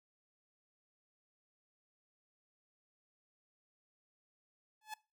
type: tone with exponential growth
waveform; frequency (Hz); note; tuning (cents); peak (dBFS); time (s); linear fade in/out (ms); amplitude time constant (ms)
sawtooth; 860; A5; -40; -35; 4.81-4.94; 5; 27
effects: noise-tail reverb RT60 0.3 s tail -22 dB re dry